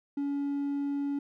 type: tone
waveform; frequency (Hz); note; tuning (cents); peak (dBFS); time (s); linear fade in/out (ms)
triangle; 282.8; C#4; +35; -26; 0.17-1.19; 5
effects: tanh soft clip ceiling -22 dBFS